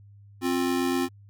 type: tone pair together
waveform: square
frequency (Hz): 264.6 / 352.8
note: C4 / F4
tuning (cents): +20 / +18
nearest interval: perfect fourth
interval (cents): 498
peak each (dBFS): -26 / -28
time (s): 0.41-1.09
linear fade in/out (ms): 50
effects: added 101 Hz sine -48 dBFS peak until 1.29 s